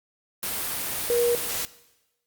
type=tone in noise; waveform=sine; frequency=477.4 Hz; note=A#4; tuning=41 cents sharp; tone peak=-20 dBFS; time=1.1-1.35 s; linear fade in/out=0 ms; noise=white; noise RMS=-29 dBFS; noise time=0.43-1.65 s; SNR=+6 dB; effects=noise-tail reverb RT60 1.0 s tail -18 dB re dry + Opus 32 kbps